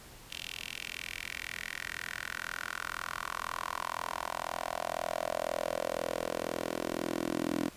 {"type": "tone with high-pass filter sweep", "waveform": "10% pulse", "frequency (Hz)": 42, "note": "E1", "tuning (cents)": 33, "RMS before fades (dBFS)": -37, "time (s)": [0.3, 7.69], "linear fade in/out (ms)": 10, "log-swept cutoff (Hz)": [3000, 300], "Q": 3.4, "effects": ["pink hiss -52 dBFS RMS until 7.76 s", "resampled to 32000 Hz"]}